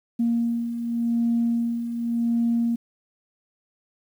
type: beating tone pair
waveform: sine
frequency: 233.1 / 233.98 Hz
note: A#3 / A#3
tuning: 0 / +7 cents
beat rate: 0.88 Hz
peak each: -28 / -21 dBFS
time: 0.19-2.76 s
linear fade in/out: 10 ms
effects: tanh soft clip ceiling -14 dBFS + 9-bit